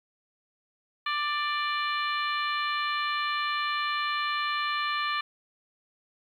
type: harmonic tone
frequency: 590 Hz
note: D5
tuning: 8 cents sharp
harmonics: 2 / 3 / 4 / 5 / 6 / 7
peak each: -29 / -33 / -35 / -37 / -39 / -40 dBFS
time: 1.06-5.21 s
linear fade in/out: 5 ms
effects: 10-bit